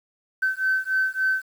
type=beating tone pair; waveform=sine; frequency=1533 / 1536.5 Hz; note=G6 / G6; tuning=-39 / -35 cents; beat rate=3.5 Hz; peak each=-23 dBFS; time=0.42-1.43 s; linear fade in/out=10 ms; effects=tanh soft clip ceiling -14 dBFS + 8-bit